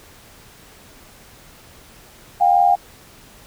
sine tone pair together, 713 / 796.2 Hz, F5 / G5, +36 / +27 cents, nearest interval major second, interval 191 cents, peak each -14 dBFS, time 2.4-2.76 s, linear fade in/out 20 ms, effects pink hiss -46 dBFS RMS until 3.46 s

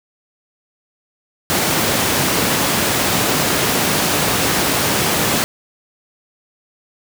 pink high-pass noise, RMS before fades -17 dBFS, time 1.5-5.44 s, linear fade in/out 0 ms, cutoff 130 Hz, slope 12 dB/octave, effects none

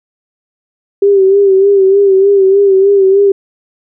sine tone with vibrato, 392 Hz, G4, in tune, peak -4 dBFS, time 1.02-3.32 s, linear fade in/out 5 ms, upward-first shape sine, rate 3.3 Hz, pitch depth 52 cents each way, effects none

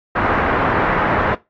white low-pass noise, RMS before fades -17 dBFS, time 0.15-1.35 s, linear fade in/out 10 ms, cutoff 1600 Hz, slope 24 dB/octave, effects noise-tail reverb RT60 0.2 s tail -17 dB re dry + AAC 48 kbps

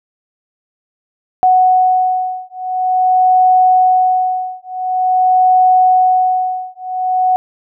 sine beating tone pair, 740 / 740.47 Hz, F#5 / F#5, 0 / +1 cents, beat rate 0.47 Hz, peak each -12 dBFS, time 1.43-7.36 s, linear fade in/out 0 ms, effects none

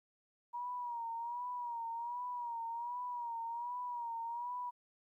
sine tone with vibrato, 952 Hz, A#5, 36 cents sharp, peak -38 dBFS, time 0.53-4.71 s, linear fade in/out 20 ms, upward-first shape sine, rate 1.3 Hz, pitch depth 65 cents each way, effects 13-bit

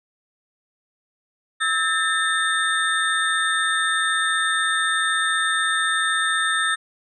sine tone cluster, 1301 / 1622 / 1796 / 3639 / 8550 Hz, E6 / G#6 / A6 / A#7 / C9, -23 / -41 / +35 / -42 / +36 cents, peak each -24 / -29 / -22 / -26 / -30 dBFS, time 1.6-6.76 s, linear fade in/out 20 ms, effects none

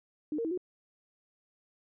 sine tone with pitch steps, 303 / 461.5 / 322.8 / 363 Hz, D#4 / A#4 / E4 / F#4, -46 / -17 / -36 / -33 cents, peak -30 dBFS, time 0.32-0.576 s, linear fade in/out 2 ms, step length 64 ms, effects none

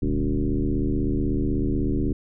sine tone with frequency modulation, 128.8 Hz, C3, 27 cents flat, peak -20 dBFS, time 0.02-2.13 s, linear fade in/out 5 ms, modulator 76.2 Hz, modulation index 3, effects none

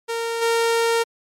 sawtooth tone with level steps, 461.1 Hz, A#4, 19 cents flat, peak -19 / -13 dBFS, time 0.08-1.04 s, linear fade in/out 20 ms, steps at 0.41 s, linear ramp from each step 20 ms, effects low-pass 11000 Hz 12 dB/octave + MP3 64 kbps

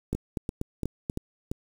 two click trains, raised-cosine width 3 ms, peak -16 / -17 dBFS, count 5 / 5, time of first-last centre 0.13-1.099 / 0.15-1.515 s, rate 4.13 / 2.93 Hz, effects 7-bit

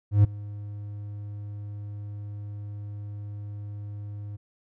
triangle tone with ADSR envelope, 103 Hz, G#2, 14 cents flat, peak -10 dBFS, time 0.11-4.37 s, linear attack 130 ms, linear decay 13 ms, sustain -22 dB, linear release 16 ms, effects none

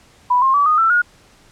sine tone with pitch steps, 987.8 / 1064.8 / 1147.9 / 1237.4 / 1333.9 / 1437.9 Hz, B5 / C6 / D6 / D#6 / E6 / F#6, 0 / +30 / -40 / -10 / +20 / -50 cents, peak -11 dBFS, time 0.3-1.02 s, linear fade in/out 10 ms, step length 120 ms, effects pink hiss -50 dBFS RMS until 1.51 s + low-pass 9000 Hz 12 dB/octave

